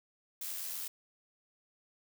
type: noise with amplitude modulation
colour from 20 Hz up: blue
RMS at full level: -38 dBFS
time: 0.41-0.88 s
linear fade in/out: 5 ms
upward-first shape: sine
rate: 87.7 Hz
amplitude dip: 40%
effects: none